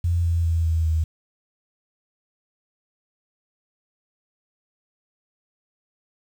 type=tone with pitch steps; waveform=sine; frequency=85.9 / 84.38 / 82.88 / 81.41 / 79.96 Hz; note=F2 / E2 / E2 / E2 / D#2; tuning=-28 / +41 / +10 / -21 / +48 cents; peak=-18 dBFS; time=0.04-1.04 s; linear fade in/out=5 ms; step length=200 ms; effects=8-bit